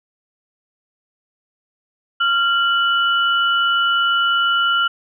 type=tone pair together; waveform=sine; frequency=1385.7 / 2960 Hz; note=F6 / F#7; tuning=-14 / 0 cents; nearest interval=octave + minor second; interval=1314 cents; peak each=-15 / -20 dBFS; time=2.2-4.88 s; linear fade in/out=10 ms; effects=none